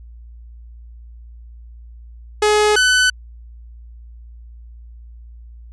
sawtooth tone pair in turn, 421.8 / 1503.1 Hz, G#4 / F#6, +27 / +27 cents, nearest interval octave + minor seventh, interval 2200 cents, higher second, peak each -8 dBFS, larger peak neither, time 2.42-2.76 / 2.76-3.1 s, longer neither, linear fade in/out 5 ms, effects added 58 Hz sine -36 dBFS peak until 5.72 s + resampled to 22050 Hz

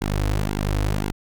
sawtooth tone with flanger, 50.9 Hz, G#1, 34 cents flat, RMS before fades -23 dBFS, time 0.01-1.12 s, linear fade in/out 5 ms, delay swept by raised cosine 1.6 to 5.2 ms, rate 1.9 Hz, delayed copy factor -0.9, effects none

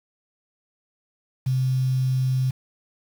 sine tone with quantisation, 130 Hz, C3, 11 cents flat, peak -19 dBFS, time 1.46-2.51 s, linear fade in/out 10 ms, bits 7, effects none

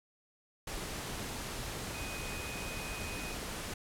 sine tone in noise, 2499 Hz, D#7, 7 cents sharp, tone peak -45 dBFS, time 1.94-3.34 s, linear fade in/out 5 ms, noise pink, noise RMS -40 dBFS, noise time 0.67-3.74 s, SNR -8 dB, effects low-pass 12000 Hz 12 dB/octave

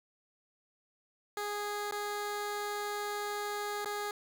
15% pulse tone with dropouts, 413.4 Hz, G#4, 8 cents flat, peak -28 dBFS, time 1.37-4.11 s, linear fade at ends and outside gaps 2 ms, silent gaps 1.912-1.922 / 3.847-3.857 s, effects 10-bit

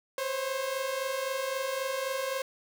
sawtooth tone pair together, 516 / 539.8 Hz, C5 / C#5, -24 / -46 cents, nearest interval minor second, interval 78 cents, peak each -31 / -28 dBFS, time 0.18-2.42 s, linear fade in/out 2 ms, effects none

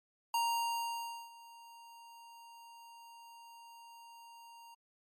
square tone with ADSR envelope, 932.3 Hz, A#5, in tune, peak -30 dBFS, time 0.34-4.75 s, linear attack 3 ms, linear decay 950 ms, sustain -23 dB, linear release 13 ms, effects MP3 64 kbps

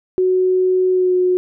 sine tone with pitch glide, 370 to 364.3 Hz, F#4 to F#4, 0 to -27 cents, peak -12 dBFS, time 0.18-1.37 s, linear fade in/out 0 ms, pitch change -27 cents, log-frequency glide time 0.91-1.14 s, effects none

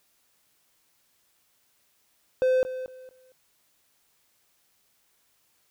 triangle tone with echo, 514 Hz, C5, 31 cents flat, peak -17 dBFS, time 2.42-2.63 s, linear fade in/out 0 ms, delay 230 ms, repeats 3, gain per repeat -12 dB, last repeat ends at 3.32 s, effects white hiss -68 dBFS RMS until 5.7 s

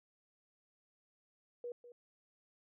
sine tone with echo, 482.7 Hz, B4, 40 cents flat, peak -40 dBFS, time 1.64-1.72 s, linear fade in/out 2 ms, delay 200 ms, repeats 1, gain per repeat -13 dB, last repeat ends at 1.92 s, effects none

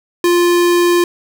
square tone, 349.2 Hz, F4, in tune, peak -10 dBFS, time 0.24-1.04 s, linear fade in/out 2 ms, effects none

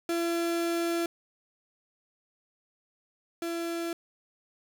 35% pulse tone pair in turn, 338.4 / 336.9 Hz, E4 / E4, +45 / +38 cents, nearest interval unison, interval 7 cents, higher first, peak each -25 / -29 dBFS, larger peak first, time 0.09-1.06 / 3.42-3.93 s, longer first, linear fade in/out 2 ms, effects none

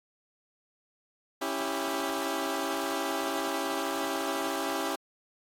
15% pulse chord, C# diminished, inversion none, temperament equal with one note detuned, 277.2 / 329.6 / 394.3 Hz, C#4 / E4 / G4, 0 / 0 / +10 cents, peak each -28 dBFS, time 1.41-4.96 s, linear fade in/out 10 ms, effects AAC 48 kbps

